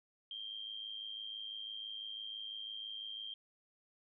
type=tone with amplitude modulation; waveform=sine; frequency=3184 Hz; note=G7; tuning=26 cents sharp; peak=-39 dBFS; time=0.31-3.34 s; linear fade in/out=2 ms; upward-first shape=sine; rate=106 Hz; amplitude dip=70%; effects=none